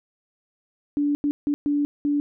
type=tone bursts at uneven times; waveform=sine; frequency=290 Hz; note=D4; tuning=22 cents flat; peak=-19 dBFS; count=5; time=0.97-1.15 / 1.24-1.31 / 1.47-1.54 / 1.66-1.85 / 2.05-2.2 s; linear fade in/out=0 ms; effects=none